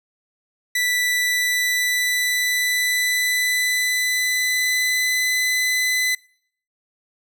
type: tone with pitch glide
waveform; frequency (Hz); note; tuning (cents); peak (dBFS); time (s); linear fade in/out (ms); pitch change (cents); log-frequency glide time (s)
sawtooth; 1975.5 to 2010; B6 to B6; 0 to +30; -15; 0.75-6.15; 5; +30; 1.14-5.26
effects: noise-tail reverb RT60 0.6 s tail -24 dB re dry